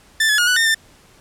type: tone with pitch steps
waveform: sawtooth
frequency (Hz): 1771 / 1706 / 1436 / 1483 / 1821 / 1789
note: A6 / G#6 / F6 / F#6 / A#6 / A6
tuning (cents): +11 / +46 / +48 / +4 / -41 / +28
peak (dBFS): -10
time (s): 0.2-0.746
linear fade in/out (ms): 5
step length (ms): 91
effects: pink hiss -50 dBFS RMS until 1.2 s + low-pass 11000 Hz 12 dB/octave